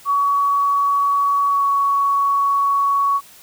sine tone with pitch glide, 1128 to 1118.9 Hz, C#6 to C#6, +30 to +16 cents, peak -14 dBFS, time 0.05-3.21 s, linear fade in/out 50 ms, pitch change -14 cents, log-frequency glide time 1.5-1.62 s, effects white hiss -45 dBFS RMS until 3.42 s

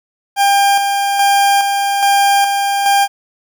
40% pulse tone with tremolo, 799 Hz, G5, 33 cents sharp, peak -8 dBFS, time 0.36-3.08 s, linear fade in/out 50 ms, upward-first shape square, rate 1.2 Hz, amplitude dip 40%, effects 8-bit

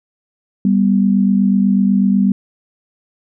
sine tone pair together, 196 / 244.1 Hz, G3 / B3, 0 / -20 cents, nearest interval major third, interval 380 cents, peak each -11 / -16 dBFS, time 0.65-2.32 s, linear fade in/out 2 ms, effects none

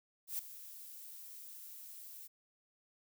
violet noise with ADSR envelope, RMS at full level -37 dBFS, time 0.27-2.28 s, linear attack 120 ms, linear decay 3 ms, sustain -14 dB, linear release 19 ms, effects none

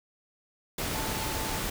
sine tone in noise, 880 Hz, A5, in tune, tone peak -39 dBFS, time 0.95-1.59 s, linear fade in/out 5 ms, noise pink, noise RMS -32 dBFS, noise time 0.78-1.7 s, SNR -10 dB, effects none

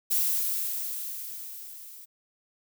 violet noise with level ramp, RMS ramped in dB -24 to -47 dBFS, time 0.1-2.06 s, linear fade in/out 20 ms, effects none

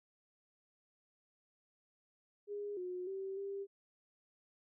sine tone with pitch steps, 410.1 / 362.2 / 386.1 / 396 Hz, G#4 / F#4 / G4 / G4, -22 / -37 / -26 / +18 cents, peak -39 dBFS, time 2.47-3.67 s, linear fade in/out 50 ms, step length 300 ms, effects none

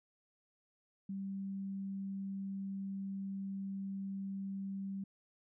sine tone, 195.1 Hz, G3, 8 cents flat, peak -38 dBFS, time 1.09-5.04 s, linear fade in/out 5 ms, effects none

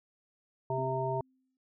harmonic tone, 131.4 Hz, C3, 8 cents sharp, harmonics 1 / 3 / 5 / 7, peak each -35 / -35 / -35 / -35 dBFS, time 0.7-1.21 s, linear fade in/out 2 ms
sine tone with exponential decay, 260 Hz, C4, 11 cents flat, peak -40 dBFS, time 0.78-1.57 s, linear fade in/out 1 ms, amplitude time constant 170 ms
effects none

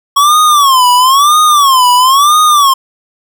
square tone with vibrato, 1103 Hz, C#6, 9 cents flat, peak -5 dBFS, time 0.16-2.74 s, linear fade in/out 10 ms, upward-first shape sine, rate 1 Hz, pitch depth 200 cents each way, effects none

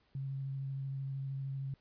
sine tone with vibrato, 135.9 Hz, C#3, 34 cents flat, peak -36 dBFS, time 0.15-1.74 s, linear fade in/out 2 ms, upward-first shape sine, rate 13 Hz, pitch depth 13 cents each way, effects pink hiss -72 dBFS RMS until 1.8 s + resampled to 11025 Hz

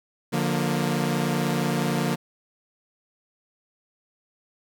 sawtooth chord, Bb major, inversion first, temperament equal with one note detuned, 146.83 / 177.46 / 233.1 Hz, D3 / F3 / Bb3, 0 / +28 / 0 cents, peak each -23 dBFS, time 0.32-2.16 s, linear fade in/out 20 ms, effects none

